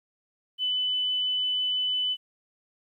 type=tone; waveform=sine; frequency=3002 Hz; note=F#7; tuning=24 cents sharp; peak=-24 dBFS; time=0.58-2.17 s; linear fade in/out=50 ms; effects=11-bit